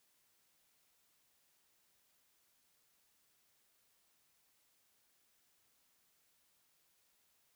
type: silence
effects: white hiss -75 dBFS RMS until 7.55 s